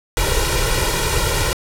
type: noise with comb filter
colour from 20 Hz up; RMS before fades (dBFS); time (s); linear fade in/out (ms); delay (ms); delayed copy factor
pink; -18; 0.17-1.53; 0; 2.1; +0.95
effects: low-pass 12000 Hz 12 dB/octave